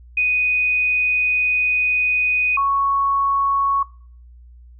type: tone pair in turn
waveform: sine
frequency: 2489 / 1108.7 Hz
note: D#7 / C#6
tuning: 0 / 0 cents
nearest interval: octave + major second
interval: 1400 cents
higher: first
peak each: -15 dBFS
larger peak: neither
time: 0.17-2.57 / 2.57-3.83 s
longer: first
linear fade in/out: 5 ms
effects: noise-tail reverb RT60 0.5 s tail -22 dB re dry + added 60 Hz sine -41 dBFS peak until 4.79 s